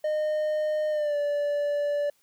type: tone with pitch glide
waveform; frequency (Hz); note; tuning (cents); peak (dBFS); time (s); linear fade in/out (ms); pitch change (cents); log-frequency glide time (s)
triangle; 612 to 581; D#5 to D5; -29 to -19; -22; 0.04-2.1; 5; -90; 0.9-1.17
effects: white hiss -67 dBFS RMS until 2.22 s